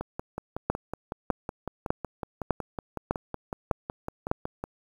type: two click trains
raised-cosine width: 1 ms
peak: -18 / -9 dBFS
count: 26 / 7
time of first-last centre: 0.01-4.64 / 0.7-4.314 s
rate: 5.4 / 1.66 Hz
effects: 8-bit